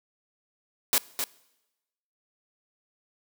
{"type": "noise with echo", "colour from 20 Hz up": "white", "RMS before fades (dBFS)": -22, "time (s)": [0.93, 0.98], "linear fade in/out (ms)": 0, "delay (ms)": 260, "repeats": 1, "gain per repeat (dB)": -7, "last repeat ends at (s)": 1.24, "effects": ["noise-tail reverb RT60 1.0 s tail -22 dB re dry", "high-pass 200 Hz 12 dB/octave"]}